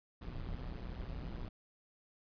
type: noise with amplitude modulation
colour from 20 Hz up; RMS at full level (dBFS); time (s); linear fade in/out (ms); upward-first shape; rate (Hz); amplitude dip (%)
brown; -39; 0.21-1.49; 10; sine; 123; 80
effects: resampled to 11025 Hz